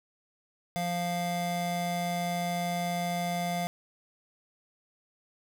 square tone pair together, 174.6 / 698.4 Hz, F3 / F5, 0 / 0 cents, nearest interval 2 octaves, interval 2400 cents, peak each -33 / -32 dBFS, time 0.76-3.67 s, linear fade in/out 0 ms, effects none

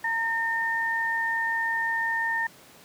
sine tone pair together, 916 / 1821.4 Hz, A#5 / A#6, -31 / -41 cents, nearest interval octave, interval 1190 cents, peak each -30 / -25 dBFS, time 0.04-2.47 s, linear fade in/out 5 ms, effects pink hiss -51 dBFS RMS until 2.84 s + high-pass 150 Hz 12 dB/octave

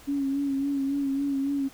sine tone with vibrato, 277.2 Hz, C#4, in tune, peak -24 dBFS, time 0.07-1.69 s, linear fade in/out 20 ms, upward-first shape sine, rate 3.6 Hz, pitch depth 39 cents each way, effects pink hiss -51 dBFS RMS until 1.73 s

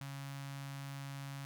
sawtooth tone with notch filter, 138.59 Hz, C#3, in tune, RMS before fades -45 dBFS, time 0.01-1.45 s, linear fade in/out 0 ms, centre 410 Hz, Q 0.59, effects none

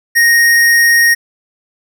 square tone, 1864.7 Hz, A#6, in tune, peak -7 dBFS, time 0.15-1.15 s, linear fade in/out 20 ms, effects none

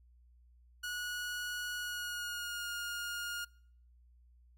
sawtooth tone with pitch glide, 1459 to 1422.4 Hz, F#6 to F6, -25 to +31 cents, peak -34 dBFS, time 0.83-3.45 s, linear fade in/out 10 ms, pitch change -44 cents, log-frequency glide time 1.75-2.69 s, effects noise-tail reverb RT60 0.6 s tail -25 dB re dry + added 60 Hz sine -60 dBFS peak until 4.57 s

